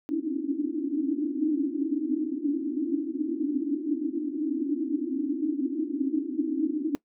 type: band-pass noise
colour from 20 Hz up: white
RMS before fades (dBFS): -28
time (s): 0.09-6.95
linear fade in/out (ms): 0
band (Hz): 270 to 320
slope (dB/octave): 96
effects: noise-tail reverb RT60 0.1 s tail -21 dB re dry